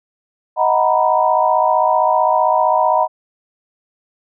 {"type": "chord", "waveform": "sine", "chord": "B major seventh", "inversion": "first", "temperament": "equal with one note detuned", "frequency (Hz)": [627.7, 740, 932.3, 987.8], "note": ["D#5", "F#5", "A#5", "B5"], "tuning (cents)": [15, 0, 0, 0], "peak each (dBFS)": -17, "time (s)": [0.56, 3.08], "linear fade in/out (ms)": 50, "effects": []}